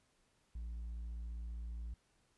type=tone with hard clipping; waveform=triangle; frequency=57.5 Hz; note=A#1; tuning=23 cents flat; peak=-40 dBFS; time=0.55-1.94 s; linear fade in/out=5 ms; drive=1 dB; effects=pink hiss -75 dBFS RMS until 2.37 s + resampled to 24000 Hz